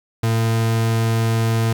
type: tone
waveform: 40% pulse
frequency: 113.3 Hz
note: A#2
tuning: 49 cents flat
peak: -15 dBFS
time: 0.23-1.73 s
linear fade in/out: 5 ms
effects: 8-bit